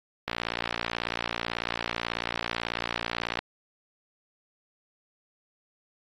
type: click train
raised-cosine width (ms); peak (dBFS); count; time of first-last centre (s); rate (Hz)
0.3; -12; 182; 0.28-3.39; 58.2
effects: AAC 32 kbps